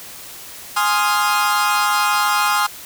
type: chord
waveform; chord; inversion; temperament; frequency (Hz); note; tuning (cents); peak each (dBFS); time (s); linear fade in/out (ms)
40% pulse; F minor seventh; first; equal; 830.6 / 1046.5 / 1244.5 / 1396.9; Ab5 / C6 / Eb6 / F6; 0 / 0 / 0 / 0; -20; 0.76-2.67; 10
effects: white hiss -36 dBFS RMS until 2.85 s